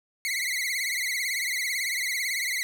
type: tone with vibrato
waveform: sawtooth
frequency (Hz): 2093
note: C7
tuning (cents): 0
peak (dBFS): -23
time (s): 0.25-2.63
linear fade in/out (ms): 0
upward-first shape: triangle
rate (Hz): 18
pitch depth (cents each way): 140
effects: none